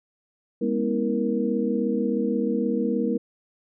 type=tone cluster; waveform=sine; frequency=205.3 / 241.8 / 268.1 / 321.2 / 470.5 Hz; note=G#3 / B3 / C4 / E4 / A#4; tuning=-20 / -36 / +42 / -45 / +16 cents; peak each=-27 / -26 / -34 / -29 / -27 dBFS; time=0.61-3.18 s; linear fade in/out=10 ms; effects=none